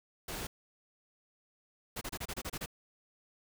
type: noise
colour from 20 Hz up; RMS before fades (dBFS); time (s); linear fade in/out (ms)
pink; -40; 0.28-0.47; 5
type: noise bursts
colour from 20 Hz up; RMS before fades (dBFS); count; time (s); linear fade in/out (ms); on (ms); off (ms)
pink; -39; 9; 1.96-2.661; 10; 53; 28
effects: none